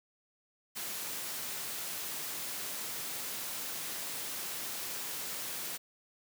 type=high-pass noise; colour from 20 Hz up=white; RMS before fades=-39 dBFS; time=0.75-5.78 s; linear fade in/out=20 ms; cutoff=120 Hz; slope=12 dB/octave; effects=none